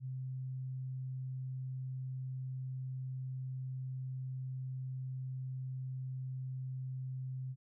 sine tone, 130 Hz, C3, 11 cents flat, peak -38 dBFS, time 0-7.56 s, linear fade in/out 50 ms, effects none

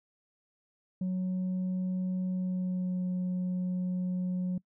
sine tone with pitch glide, 184.5 to 181.96 Hz, F#3 to F#3, -5 to -29 cents, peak -26 dBFS, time 1.01-4.58 s, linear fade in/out 5 ms, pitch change -24 cents, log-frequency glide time 2.28-3.05 s, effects noise-tail reverb RT60 0.1 s tail -24 dB re dry + tanh soft clip ceiling -28 dBFS

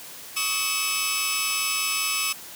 15% pulse tone cluster, 1123 / 1261 / 2607 / 3040 Hz, C#6 / D#6 / E7 / F#7, +22 / +23 / -20 / +46 cents, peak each -26 / -26 / -18 / -25 dBFS, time 0.36-2.33 s, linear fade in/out 10 ms, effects white hiss -41 dBFS RMS until 2.55 s + high-pass 80 Hz 12 dB/octave

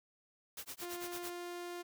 white noise with tremolo, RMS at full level -44 dBFS, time 0.57-1.3 s, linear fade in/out 2 ms, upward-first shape sine, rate 9 Hz, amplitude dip 100%
sawtooth tone, 350.7 Hz, F4, 7 cents sharp, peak -38 dBFS, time 0.81-1.83 s, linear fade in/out 20 ms
effects none

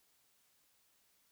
silence, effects white hiss -73 dBFS RMS until 1.31 s

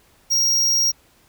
square tone, 5620 Hz, F8, 10 cents sharp, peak -16 dBFS, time 0.3-0.92 s, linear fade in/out 20 ms, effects pink hiss -56 dBFS RMS until 1.28 s

